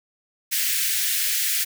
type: high-pass noise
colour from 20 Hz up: white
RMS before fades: -23 dBFS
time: 0.51-1.65 s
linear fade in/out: 20 ms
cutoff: 1600 Hz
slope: 48 dB/octave
effects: none